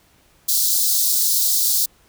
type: high-pass noise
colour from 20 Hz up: white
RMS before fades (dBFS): -18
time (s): 0.48-1.86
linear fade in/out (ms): 10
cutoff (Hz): 3900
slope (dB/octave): 48
effects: pink hiss -56 dBFS RMS until 2.08 s